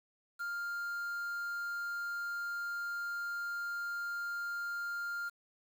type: tone with quantisation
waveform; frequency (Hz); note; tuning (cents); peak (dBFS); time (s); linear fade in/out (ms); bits
triangle; 1400; F6; +4; -34; 0.39-5.3; 20; 9
effects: none